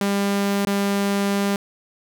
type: tone with dropouts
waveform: sawtooth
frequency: 199.9 Hz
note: G3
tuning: 34 cents sharp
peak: -15 dBFS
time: 0.01-1.56 s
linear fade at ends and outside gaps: 2 ms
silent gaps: 0.651-0.67 s
effects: none